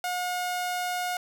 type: tone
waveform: sawtooth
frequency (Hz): 720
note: F#5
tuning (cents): -47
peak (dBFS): -24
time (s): 0.04-1.17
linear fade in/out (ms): 2
effects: none